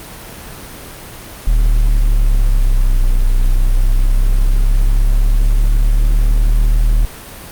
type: linear two-way sweep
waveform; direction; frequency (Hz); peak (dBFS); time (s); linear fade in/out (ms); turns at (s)
triangle; down then up; 38.89 to 30.8 to 38.89; -6; 1.47-7.05; 0; 3.16
effects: pink hiss -32 dBFS RMS until 7.51 s + Opus 32 kbps